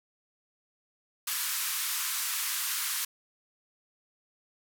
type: band-pass noise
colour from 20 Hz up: white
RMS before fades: -32 dBFS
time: 1.27-3.05 s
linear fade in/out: 5 ms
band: 1000 to 16000 Hz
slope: 48 dB/octave
effects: none